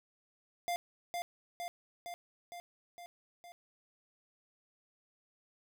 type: tone with echo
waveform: square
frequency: 698.5 Hz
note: F5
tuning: in tune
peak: -33 dBFS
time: 0.68-0.76 s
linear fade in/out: 0 ms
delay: 460 ms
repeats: 6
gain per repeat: -3 dB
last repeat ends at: 3.52 s
effects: none

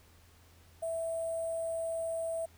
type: tone with sample-and-hold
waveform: sine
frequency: 659.3 Hz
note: E5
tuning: in tune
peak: -32 dBFS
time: 0.82-2.46 s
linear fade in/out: 10 ms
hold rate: 8820 Hz
effects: added 84 Hz sine -60 dBFS peak until 2.57 s + pink hiss -63 dBFS RMS until 2.57 s

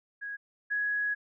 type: tone pair in turn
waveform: sine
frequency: 1654 / 1671.3 Hz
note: G#6 / G#6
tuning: -8 / +10 cents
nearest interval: unison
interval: 18 cents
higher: second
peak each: -35 / -27 dBFS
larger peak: second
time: 0.21-0.37 / 0.7-1.15 s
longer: second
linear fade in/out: 20 ms
effects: none

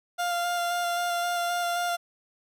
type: tone with vibrato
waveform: 30% pulse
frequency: 698.5 Hz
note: F5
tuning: in tune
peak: -23 dBFS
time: 0.18-1.97 s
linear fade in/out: 20 ms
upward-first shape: square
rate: 3.8 Hz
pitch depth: 11 cents each way
effects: none

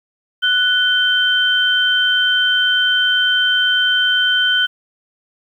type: tone pair together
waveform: sine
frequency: 1483 / 3105 Hz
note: F#6 / G7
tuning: +4 / -17 cents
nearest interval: octave + minor second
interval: 1279 cents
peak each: -15 dBFS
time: 0.42-4.67 s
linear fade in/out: 20 ms
effects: 8-bit

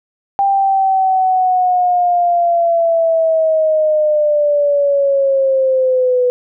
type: linear sweep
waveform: sine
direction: down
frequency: 794 to 493.9 Hz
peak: -10 dBFS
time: 0.39-6.3 s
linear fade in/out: 0 ms
effects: none

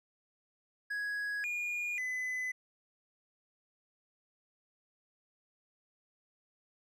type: tone with pitch steps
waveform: triangle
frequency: 1665 / 2432 / 2012 Hz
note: G#6 / D#7 / B6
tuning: +4 / -40 / +32 cents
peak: -32 dBFS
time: 0.9-2.52 s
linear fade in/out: 10 ms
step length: 540 ms
effects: none

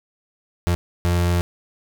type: tone bursts at uneven times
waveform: 35% pulse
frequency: 87.31 Hz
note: F2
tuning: in tune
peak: -15 dBFS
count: 2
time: 0.67-0.75 / 1.05-1.41 s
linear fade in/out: 0 ms
effects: none

